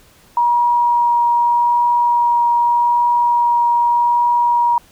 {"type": "tone with vibrato", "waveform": "sine", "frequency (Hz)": 954, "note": "A#5", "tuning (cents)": 40, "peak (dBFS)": -11, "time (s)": [0.37, 4.78], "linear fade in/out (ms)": 2, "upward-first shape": "triangle", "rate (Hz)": 0.83, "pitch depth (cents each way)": 8, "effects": ["pink hiss -49 dBFS RMS until 4.91 s"]}